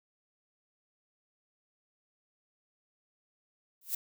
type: noise with exponential growth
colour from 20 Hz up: violet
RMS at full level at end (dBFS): -28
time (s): 3.81-3.95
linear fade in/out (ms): 5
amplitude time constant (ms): 30
effects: none